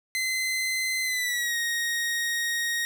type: tone with pitch glide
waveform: sawtooth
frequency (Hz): 2054 to 1872.7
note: C7 to A#6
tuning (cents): -33 to +7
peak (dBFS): -22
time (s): 0.15-2.85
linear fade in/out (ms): 0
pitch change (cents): -160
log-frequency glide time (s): 1.03-1.56
effects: none